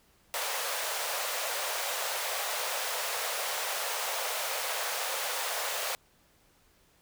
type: high-pass noise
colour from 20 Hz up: pink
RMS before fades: -33 dBFS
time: 0.34-5.95 s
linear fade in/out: 0 ms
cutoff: 490 Hz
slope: 48 dB/octave
effects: pink hiss -65 dBFS RMS until 7.01 s